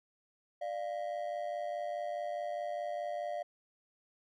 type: ring-modulated tone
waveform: triangle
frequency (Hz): 646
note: E5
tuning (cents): -35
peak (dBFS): -30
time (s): 0.61-3.43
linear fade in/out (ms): 10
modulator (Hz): 52.4
effects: none